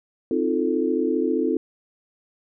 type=chord; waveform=sine; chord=F dominant seventh; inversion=second; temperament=equal with one note detuned; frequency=261.6 / 314.2 / 349.2 / 440 Hz; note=C4 / Eb4 / F4 / A4; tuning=0 / +17 / 0 / 0 cents; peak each=-25 dBFS; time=0.31-1.57 s; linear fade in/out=2 ms; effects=none